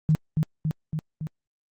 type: tone with echo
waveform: sine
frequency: 155.56 Hz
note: D#3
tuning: in tune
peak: -16 dBFS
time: 0.09-0.15 s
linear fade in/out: 0 ms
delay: 280 ms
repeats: 4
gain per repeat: -3 dB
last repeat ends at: 1.27 s
effects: Opus 32 kbps